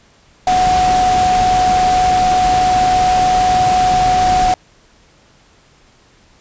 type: tone in noise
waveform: sine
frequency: 737 Hz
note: F#5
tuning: 7 cents flat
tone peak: -10 dBFS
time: 0.47-4.54 s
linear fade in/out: 2 ms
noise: pink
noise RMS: -21 dBFS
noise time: 0.47-4.54 s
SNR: +8 dB
effects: pink hiss -50 dBFS RMS until 6.4 s + resampled to 16000 Hz